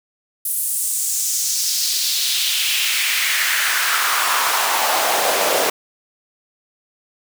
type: noise with high-pass filter sweep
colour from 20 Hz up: pink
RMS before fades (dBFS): -19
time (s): 0.45-5.7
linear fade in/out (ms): 5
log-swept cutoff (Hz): 11000 to 480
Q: 2.2
effects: none